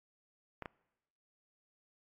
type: clicks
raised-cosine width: 0.5 ms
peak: -26 dBFS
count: 2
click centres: 0.623 / 0.658 s
effects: noise-tail reverb RT60 1.0 s tail -24 dB re dry + AAC 32 kbps